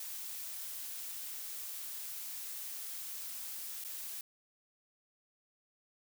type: noise with dropouts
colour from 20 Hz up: blue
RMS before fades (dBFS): -43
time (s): 0-4.21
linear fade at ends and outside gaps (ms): 2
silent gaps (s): 3.84-3.847
effects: none